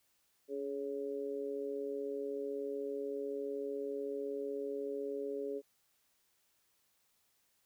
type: tone with amplitude modulation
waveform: sine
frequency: 419.4 Hz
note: G#4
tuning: 17 cents sharp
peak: -32 dBFS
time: 0.48-5.62 s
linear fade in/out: 50 ms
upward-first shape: sine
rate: 136 Hz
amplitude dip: 95%
effects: white hiss -75 dBFS RMS until 7.65 s